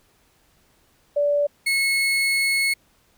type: tone pair in turn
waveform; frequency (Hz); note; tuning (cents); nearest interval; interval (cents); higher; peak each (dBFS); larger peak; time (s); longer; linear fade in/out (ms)
sine / 35% pulse; 580 / 2185; D5 / C#7; -22 / -26; octave + major seventh; 2296; second; -17; neither; 1.16-1.47 / 1.66-2.74; second; 10
effects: pink hiss -61 dBFS RMS until 3.17 s